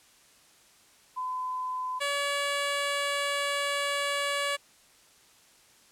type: tone pair in turn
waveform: sine / 10% pulse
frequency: 1015 / 568.6 Hz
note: B5 / C#5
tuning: +47 / +44 cents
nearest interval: minor seventh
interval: 1003 cents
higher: first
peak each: -30 / -19 dBFS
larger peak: second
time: 1.16-2 / 2-4.57 s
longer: second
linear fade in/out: 20 ms
effects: white hiss -59 dBFS RMS until 5.91 s + low-pass 10000 Hz 12 dB/octave